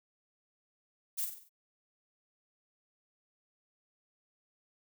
violet noise with echo, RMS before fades -34 dBFS, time 1.17-1.26 s, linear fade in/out 20 ms, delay 47 ms, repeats 5, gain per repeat -6 dB, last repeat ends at 1.495 s, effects none

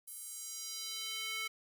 square tone with high-pass filter sweep, 440 Hz, A4, in tune, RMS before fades -42 dBFS, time 0.07-1.48 s, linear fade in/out 10 ms, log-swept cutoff 11000 to 2000 Hz, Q 1.8, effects none

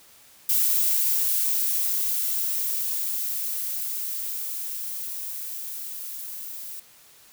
violet noise with level ramp, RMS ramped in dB -21 to -37 dBFS, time 0.49-6.8 s, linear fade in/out 5 ms, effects white hiss -53 dBFS RMS until 7.32 s

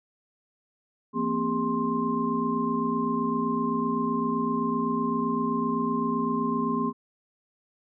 sine tone cluster, 170 / 232.1 / 259.9 / 405.9 / 1053 Hz, F3 / A#3 / C4 / G#4 / C6, -46 / -7 / -11 / -40 / +11 cents, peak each -36 / -28 / -30 / -32 / -29 dBFS, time 1.13-6.93 s, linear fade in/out 50 ms, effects none

